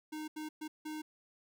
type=tone bursts at uneven times; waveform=square; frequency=308.2 Hz; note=D#4; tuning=16 cents flat; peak=-40 dBFS; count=4; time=0.12-0.28 / 0.36-0.49 / 0.61-0.68 / 0.85-1.02 s; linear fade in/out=10 ms; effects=none